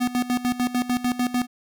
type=tone with tremolo; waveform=square; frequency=246.9 Hz; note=B3; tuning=in tune; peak=-20 dBFS; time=0-1.47 s; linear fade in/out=20 ms; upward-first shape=square; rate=6.7 Hz; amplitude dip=80%; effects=none